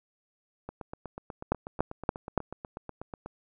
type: two click trains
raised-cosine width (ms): 1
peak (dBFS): -24 / -10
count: 22 / 4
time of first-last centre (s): 0.69-3.26 / 1.52-2.377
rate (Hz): 8.17 / 3.5
effects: none